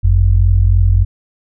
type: tone pair together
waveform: sine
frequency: 48.61 / 92 Hz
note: G1 / F#2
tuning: -14 / -9 cents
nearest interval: major seventh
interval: 1105 cents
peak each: -10 dBFS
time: 0.03-1.05 s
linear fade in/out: 20 ms
effects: none